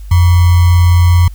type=tone with sample-and-hold; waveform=sine; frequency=87.7 Hz; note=F2; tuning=8 cents sharp; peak=-4 dBFS; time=0.11-1.28 s; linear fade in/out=5 ms; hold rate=1050 Hz; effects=added 50 Hz sine -25 dBFS peak until 1.34 s + white hiss -48 dBFS RMS until 1.34 s